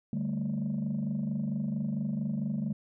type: chord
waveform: sine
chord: D suspended fourth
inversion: none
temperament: just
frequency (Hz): 146.83 / 195.78 / 220.2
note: D3 / G3 / A3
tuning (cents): 0 / -2 / +2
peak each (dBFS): -33 / -32 / -31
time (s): 0.13-2.73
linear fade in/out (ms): 2
effects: tanh soft clip ceiling -25 dBFS